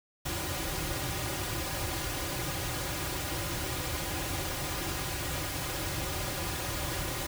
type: noise with comb filter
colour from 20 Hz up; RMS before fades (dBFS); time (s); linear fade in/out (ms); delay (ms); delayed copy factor
pink; -34; 0.25-7.27; 10; 4.5; -0.8
effects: none